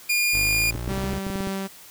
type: tone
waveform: sawtooth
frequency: 2422 Hz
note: D#7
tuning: 47 cents flat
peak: -16 dBFS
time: 0.09-0.71 s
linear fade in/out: 10 ms
type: exponential sweep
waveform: 25% pulse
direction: up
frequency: 49.08 to 70.3 Hz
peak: -25 dBFS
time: 0.33-1.19 s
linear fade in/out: 10 ms
type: clicks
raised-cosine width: 3 ms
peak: -18 dBFS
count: 11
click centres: 0.752 / 0.878 / 0.916 / 0.978 / 1.04 / 1.132 / 1.267 / 1.301 / 1.357 / 1.406 / 1.472 s
type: tone with tremolo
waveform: sawtooth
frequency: 193.9 Hz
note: G3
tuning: 19 cents flat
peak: -22 dBFS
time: 0.88-1.68 s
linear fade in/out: 20 ms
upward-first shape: sine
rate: 2.1 Hz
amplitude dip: 25%
effects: white hiss -46 dBFS RMS until 1.9 s